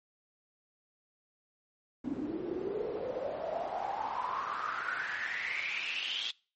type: noise with band-pass filter sweep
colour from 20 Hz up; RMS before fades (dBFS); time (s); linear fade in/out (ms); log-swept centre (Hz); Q
pink; -36; 2.04-6.31; 5; 270 to 3400; 8.4
effects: noise-tail reverb RT60 0.4 s tail -25 dB re dry + MP3 32 kbps